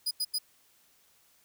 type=tone bursts; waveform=sawtooth; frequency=4960 Hz; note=D#8; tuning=6 cents flat; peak=-25 dBFS; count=3; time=0.06-0.387 s; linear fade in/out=10 ms; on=51 ms; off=87 ms; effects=white hiss -65 dBFS RMS until 1.44 s